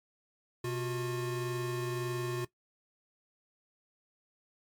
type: tone pair together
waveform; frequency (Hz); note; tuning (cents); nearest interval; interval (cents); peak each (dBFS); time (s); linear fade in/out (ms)
square; 126.68 / 358.3; B2 / F4; +44 / +44; octave + tritone; 1800; -37 / -35; 0.64-2.45; 5
effects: noise-tail reverb RT60 0.1 s tail -17 dB re dry + MP3 96 kbps